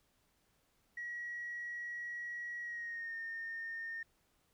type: tone with pitch glide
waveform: sine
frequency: 1914 to 1826.5 Hz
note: A#6 to A#6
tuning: +45 to -36 cents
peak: -39 dBFS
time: 0.97-4.03 s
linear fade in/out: 5 ms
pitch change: -81 cents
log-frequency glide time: 2.61-3.16 s
effects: tanh soft clip ceiling -35 dBFS + pink hiss -75 dBFS RMS until 4.53 s